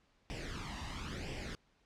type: noise with flanger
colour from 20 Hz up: pink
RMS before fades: -42 dBFS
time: 0.3-1.55 s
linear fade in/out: 0 ms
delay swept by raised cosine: 0.37 to 1.07 ms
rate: 0.97 Hz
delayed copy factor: +0.7
effects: pink hiss -72 dBFS RMS until 1.85 s + low-pass 5000 Hz 12 dB/octave